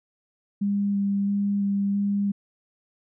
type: tone with vibrato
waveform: sine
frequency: 200.5 Hz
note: G3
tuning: 39 cents sharp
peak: -21 dBFS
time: 0.61-2.32 s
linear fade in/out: 10 ms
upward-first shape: square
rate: 1.5 Hz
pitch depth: 9 cents each way
effects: none